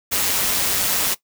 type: noise with amplitude modulation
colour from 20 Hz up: white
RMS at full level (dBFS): -18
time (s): 0.11-1.15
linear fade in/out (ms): 20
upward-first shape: sine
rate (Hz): 191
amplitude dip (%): 50
effects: noise-tail reverb RT60 0.1 s tail -18 dB re dry